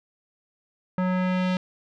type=tone with low-pass filter sweep; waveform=square; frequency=183.7 Hz; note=F#3; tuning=12 cents flat; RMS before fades=-24 dBFS; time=0.98-1.57 s; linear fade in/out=2 ms; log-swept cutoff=1400 to 3700 Hz; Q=1.3; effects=none